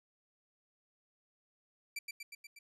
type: tone with echo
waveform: sawtooth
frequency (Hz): 2337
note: D7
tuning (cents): -9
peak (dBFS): -34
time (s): 1.96-1.99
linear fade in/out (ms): 5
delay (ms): 120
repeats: 5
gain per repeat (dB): -3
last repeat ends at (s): 2.59
effects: resampled to 32000 Hz